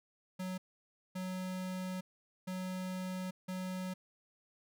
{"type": "tone bursts at uneven times", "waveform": "square", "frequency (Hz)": 185, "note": "F#3", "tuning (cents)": 0, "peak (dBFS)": -38, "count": 4, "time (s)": [[0.39, 0.58], [1.15, 2.01], [2.47, 3.31], [3.48, 3.94]], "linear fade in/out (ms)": 10, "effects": []}